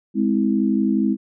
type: chord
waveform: sine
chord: Ab augmented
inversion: none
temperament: just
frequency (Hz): 207.7 / 259.6 / 324.5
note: Ab3 / C4 / E4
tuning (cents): 0 / -13 / -27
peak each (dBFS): -19 / -21 / -22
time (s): 0.14-1.17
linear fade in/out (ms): 50
effects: none

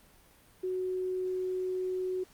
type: tone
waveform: sine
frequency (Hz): 370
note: F#4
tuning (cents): 0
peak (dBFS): -30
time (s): 0.63-2.24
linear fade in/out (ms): 10
effects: pink hiss -60 dBFS RMS until 2.33 s + Opus 32 kbps

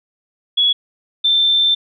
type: tone pair in turn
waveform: sine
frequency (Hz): 3370 / 3559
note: G#7 / A7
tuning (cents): +25 / +19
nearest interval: minor second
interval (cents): 94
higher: second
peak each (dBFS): -11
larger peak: neither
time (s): 0.57-0.73 / 1.24-1.75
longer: second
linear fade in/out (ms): 10
effects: none

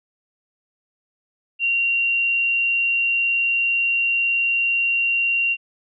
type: tone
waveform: sine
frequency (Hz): 2759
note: F7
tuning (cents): -22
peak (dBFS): -17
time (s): 1.59-5.57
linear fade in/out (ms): 50
effects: none

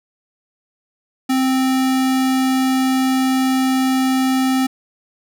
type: tone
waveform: square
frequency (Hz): 261.6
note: C4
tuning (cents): 0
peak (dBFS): -15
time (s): 1.29-4.67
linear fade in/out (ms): 10
effects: none

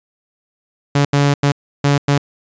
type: tone bursts at uneven times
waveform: sawtooth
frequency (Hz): 142.5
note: C#3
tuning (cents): +48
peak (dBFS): -7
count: 5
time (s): 0.95-1.05 / 1.13-1.34 / 1.43-1.52 / 1.84-1.98 / 2.08-2.18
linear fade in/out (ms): 5
effects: resampled to 16000 Hz

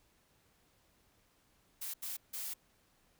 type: noise bursts at uneven times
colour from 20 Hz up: blue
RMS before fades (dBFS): -41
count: 3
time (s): 1.81-1.94 / 2.02-2.17 / 2.33-2.54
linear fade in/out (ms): 10
effects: pink hiss -71 dBFS RMS until 3.19 s

